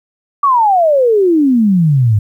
sine exponential sweep, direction down, 1168 to 99.9 Hz, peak -7 dBFS, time 0.43-2.19 s, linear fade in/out 5 ms, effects 8-bit

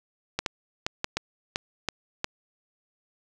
clicks, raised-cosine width 0.2 ms, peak -9 dBFS, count 8, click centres 0.39 / 0.462 / 0.865 / 1.044 / 1.17 / 1.559 / 1.887 / 2.244 s, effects none

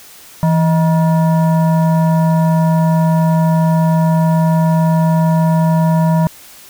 sine tone with frequency modulation, 164.8 Hz, E3, in tune, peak -9 dBFS, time 0.43-6.27 s, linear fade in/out 0 ms, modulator 793 Hz, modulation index 0.57, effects white hiss -39 dBFS RMS until 6.69 s

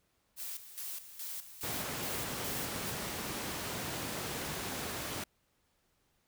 blue noise with tremolo, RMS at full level -41 dBFS, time 0.36-2.94 s, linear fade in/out 50 ms, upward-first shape square, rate 2.4 Hz, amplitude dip 70%
pink high-pass noise, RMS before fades -39 dBFS, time 1.63-5.24 s, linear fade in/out 5 ms, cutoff 100 Hz, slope 12 dB/octave
effects pink hiss -75 dBFS RMS until 6.27 s

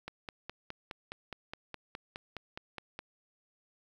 click train, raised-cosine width 0.3 ms, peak -24 dBFS, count 15, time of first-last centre 0.08-2.991 s, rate 4.81 Hz, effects 9-bit

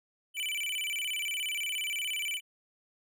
square tone with vibrato, 2646 Hz, E7, 6 cents sharp, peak -32 dBFS, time 0.34-2.41 s, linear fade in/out 50 ms, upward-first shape square, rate 17 Hz, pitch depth 220 cents each way, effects none

